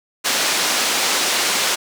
white band-pass noise, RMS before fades -19 dBFS, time 0.24-1.76 s, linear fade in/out 20 ms, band 280 to 6300 Hz, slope 12 dB/octave, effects none

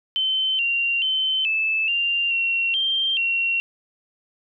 sine tone with pitch steps, 3075 / 2765 / 3073 / 2623 / 2785 / 2734 / 3163 / 2737 Hz, G7 / F7 / G7 / E7 / F7 / F7 / G7 / F7, -34 / -18 / -35 / -9 / -5 / -37 / +15 / -36 cents, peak -19 dBFS, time 0.16-3.6 s, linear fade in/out 0 ms, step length 430 ms, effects none

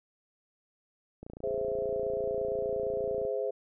click train, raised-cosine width 2 ms, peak -30 dBFS, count 59, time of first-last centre 1.23-3.251 s, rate 28.7 Hz
sine chord, Ab augmented, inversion none, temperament equal, 415.3 / 523.3 / 659.3 Hz, Ab4 / C5 / E5, 0 / 0 / 0 cents, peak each -33 / -32 / -37 dBFS, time 1.43-3.51 s, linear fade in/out 10 ms
effects none

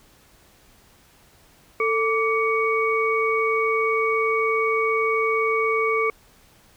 sine tone cluster, 444.6 / 1162 / 2238 Hz, A4 / D6 / C#7, +18 / -19 / +16 cents, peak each -22 / -24 / -24 dBFS, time 1.8-6.1 s, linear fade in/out 2 ms, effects pink hiss -55 dBFS RMS until 6.76 s

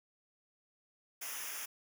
white noise with comb filter, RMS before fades -42 dBFS, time 1.21-1.66 s, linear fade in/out 10 ms, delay 0.24 ms, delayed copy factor -0.85, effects none

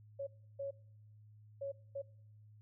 sine tone bursts at uneven times, 554.4 Hz, C#5, in tune, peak -38 dBFS, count 4, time 0.19-0.27 / 0.59-0.71 / 1.61-1.72 / 1.95-2.02 s, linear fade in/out 10 ms, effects noise-tail reverb RT60 0.8 s tail -23 dB re dry + added 106 Hz sine -57 dBFS peak until 2.61 s

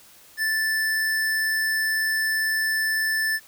square tone, 1759 Hz, A6, 1 cent flat, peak -22 dBFS, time 0.37-3.4 s, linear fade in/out 50 ms, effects white hiss -51 dBFS RMS until 3.47 s

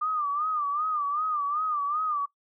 sine tone with vibrato, 1200 Hz, D6, 37 cents sharp, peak -25 dBFS, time 0.01-2.26 s, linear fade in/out 10 ms, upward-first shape sine, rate 2.6 Hz, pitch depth 100 cents each way, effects noise-tail reverb RT60 0.1 s tail -18 dB re dry

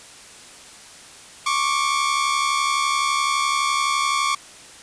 sawtooth tone pair together, 1095.2 / 1167 Hz, C#6 / D6, -21 / -11 cents, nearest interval minor second, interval 110 cents, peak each -18 dBFS, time 1.46-4.35 s, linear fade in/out 5 ms, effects white hiss -43 dBFS RMS until 4.82 s + resampled to 22050 Hz

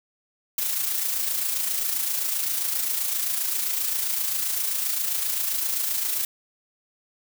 blue noise with amplitude modulation, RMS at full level -24 dBFS, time 0.58-6.25 s, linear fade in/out 2 ms, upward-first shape sine, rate 27.6 Hz, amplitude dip 45%, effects none

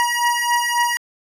25% pulse beating tone pair, 955 / 958.7 Hz, A#5 / A#5, +42 / +48 cents, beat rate 3.7 Hz, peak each -16 dBFS, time 0-0.97 s, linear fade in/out 0 ms, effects resampled to 32000 Hz

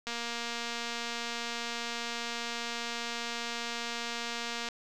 click train, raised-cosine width 0.2 ms, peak -19 dBFS, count 1086, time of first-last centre 0.07-4.687 s, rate 235 Hz, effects none

